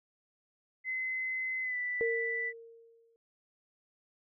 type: tone with pitch glide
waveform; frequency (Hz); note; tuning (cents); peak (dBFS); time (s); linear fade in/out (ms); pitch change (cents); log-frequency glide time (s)
sine; 2045 to 1978.8; C7 to B6; -40 to +3; -32; 0.84-2.53; 50; -57; 1.62-1.77
type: tone with exponential decay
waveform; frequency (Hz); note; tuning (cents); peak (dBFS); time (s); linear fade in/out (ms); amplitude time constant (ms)
sine; 460; A#4; -23; -27; 2.01-3.16; 0; 250
effects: none